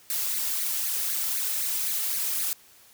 blue noise with flanger, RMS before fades -28 dBFS, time 0.1-2.53 s, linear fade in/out 0 ms, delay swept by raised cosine 0.46 to 2.36 ms, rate 3.9 Hz, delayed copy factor +0.65, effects white hiss -55 dBFS RMS until 2.93 s

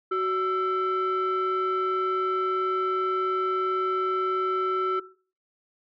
sine tone pair together, 373.7 / 1330.9 Hz, F#4 / E6, +17 / +16 cents, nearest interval octave + minor seventh, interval 2199 cents, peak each -24 dBFS, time 0.11-5 s, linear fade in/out 10 ms, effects noise-tail reverb RT60 0.4 s tail -17 dB re dry + tanh soft clip ceiling -20 dBFS

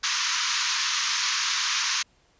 white band-pass noise, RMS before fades -26 dBFS, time 0.03-2.03 s, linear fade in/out 10 ms, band 960 to 6700 Hz, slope 96 dB/octave, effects pink hiss -63 dBFS RMS until 2.39 s + resampled to 16000 Hz

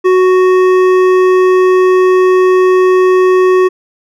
sine tone with hard clipping, 370 Hz, F#4, in tune, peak -7 dBFS, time 0.04-3.69 s, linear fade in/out 20 ms, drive 11 dB, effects none

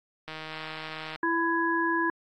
click train, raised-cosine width 0.3 ms, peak -22 dBFS, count 139, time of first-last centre 0.28-1.159 s, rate 157 Hz
harmonic tone, 333.4 Hz, E4, 20 cents sharp, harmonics 1 / 3 / 5, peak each -28 / -28 / -28 dBFS, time 1.23-2.1 s, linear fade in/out 2 ms
effects AAC 48 kbps

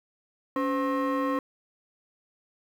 sine tone with frequency modulation, 280.3 Hz, C#4, 19 cents sharp, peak -22 dBFS, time 0.56-1.39 s, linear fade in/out 2 ms, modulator 794 Hz, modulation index 1.2, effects tanh soft clip ceiling -23 dBFS + 9-bit

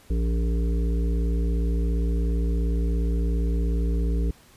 harmonic tone, 57.2 Hz, A#1, 32 cents flat, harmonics 1 / 3 / 5 / 7 / 8, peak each -21 / -31 / -35 / -38 / -39 dBFS, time 0.1-4.31 s, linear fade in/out 5 ms, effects pink hiss -54 dBFS RMS until 4.56 s + resampled to 32000 Hz

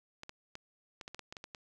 clicks, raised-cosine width 0.2 ms, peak -27 dBFS, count 11, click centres 0.234 / 0.294 / 0.554 / 1.012 / 1.079 / 1.146 / 1.193 / 1.325 / 1.368 / 1.441 / 1.548 s, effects none

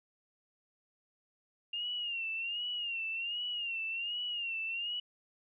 sine tone with vibrato, 2794 Hz, F7, in tune, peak -34 dBFS, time 1.73-5 s, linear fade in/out 5 ms, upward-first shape sine, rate 1.3 Hz, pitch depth 91 cents each way, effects none

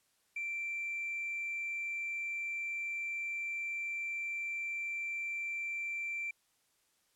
triangle tone with hard clipping, 2349 Hz, D7, in tune, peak -35 dBFS, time 0.36-6.31 s, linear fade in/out 5 ms, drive 2 dB, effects white hiss -74 dBFS RMS until 7.15 s + low-pass 12000 Hz 12 dB/octave

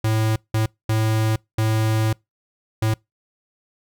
square tone bursts at uneven times, 110 Hz, A2, in tune, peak -18 dBFS, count 5, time 0.04-0.36 / 0.54-0.66 / 0.89-1.36 / 1.58-2.13 / 2.82-2.94 s, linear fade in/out 5 ms, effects noise-tail reverb RT60 0.2 s tail -26 dB re dry

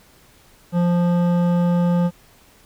sine tone with hard clipping, 174.61 Hz, F3, in tune, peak -17 dBFS, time 0.72-2.11 s, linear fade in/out 50 ms, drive 12 dB, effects pink hiss -52 dBFS RMS until 2.65 s

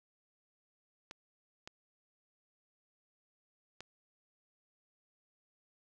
clicks, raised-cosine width 0.2 ms, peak -28 dBFS, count 3, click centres 1.111 / 1.675 / 3.806 s, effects none

